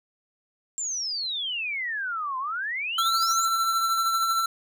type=exponential two-way sweep; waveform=sine; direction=down then up; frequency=7459 to 1013 to 7459 Hz; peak=-27 dBFS; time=0.78-3.45 s; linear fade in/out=0 ms; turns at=2.38 s
type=tone with tremolo; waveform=square; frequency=1344 Hz; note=E6; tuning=33 cents sharp; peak=-21 dBFS; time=2.98-4.46 s; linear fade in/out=5 ms; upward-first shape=triangle; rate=13 Hz; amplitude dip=40%
effects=none